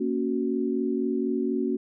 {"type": "chord", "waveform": "sine", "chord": "F# major", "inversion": "first", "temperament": "equal", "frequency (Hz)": [233.1, 277.2, 370], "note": ["A#3", "C#4", "F#4"], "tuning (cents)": [0, 0, 0], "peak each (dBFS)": -28, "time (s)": [0, 1.77], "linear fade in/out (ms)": 10, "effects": []}